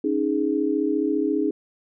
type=chord; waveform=sine; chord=C# suspended second; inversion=none; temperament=just; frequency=277.2 / 311.8 / 415.8 Hz; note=C#4 / D#4 / G#4; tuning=0 / +4 / +2 cents; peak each=-25 / -23 / -25 dBFS; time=0.04-1.51 s; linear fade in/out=5 ms; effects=none